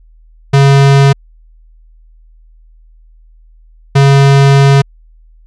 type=tone pair in turn; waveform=square; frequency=138.59 / 138.59 Hz; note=C#3 / C#3; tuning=0 / 0 cents; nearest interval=unison; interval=0 cents; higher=neither; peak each=-4 dBFS; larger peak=neither; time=0.53-1.13 / 3.95-4.82 s; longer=second; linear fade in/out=10 ms; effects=added 40 Hz sine -39 dBFS peak until 5.46 s + low-pass 6000 Hz 12 dB/octave